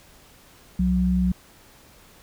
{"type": "tone pair together", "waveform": "sine", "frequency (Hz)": [64.59, 182.7], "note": ["C2", "F#3"], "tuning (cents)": [-22, -22], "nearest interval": "octave + tritone", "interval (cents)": 1800, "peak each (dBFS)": [-24, -19], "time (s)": [0.79, 1.32], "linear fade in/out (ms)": 5, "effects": ["pink hiss -52 dBFS RMS until 2.22 s"]}